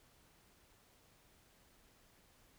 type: silence
effects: pink hiss -68 dBFS RMS until 2.58 s